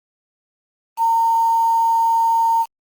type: tone with quantisation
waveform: sine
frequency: 914 Hz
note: A#5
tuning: 34 cents flat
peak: -13 dBFS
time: 0.97-2.66 s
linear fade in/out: 50 ms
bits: 6
effects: Opus 32 kbps